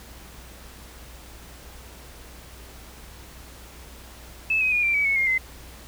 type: tone with pitch steps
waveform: sine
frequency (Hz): 2612 / 2524 / 2440 / 2358 / 2279 / 2203 / 2129 / 2058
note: E7 / D#7 / D#7 / D7 / C#7 / C#7 / C7 / C7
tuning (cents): -17 / +24 / -34 / +6 / +47 / -11 / +30 / -29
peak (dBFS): -19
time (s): 4.5-5.38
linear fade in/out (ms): 5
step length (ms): 110
effects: added 60 Hz sine -45 dBFS peak until 5.87 s + pink hiss -46 dBFS RMS until 5.87 s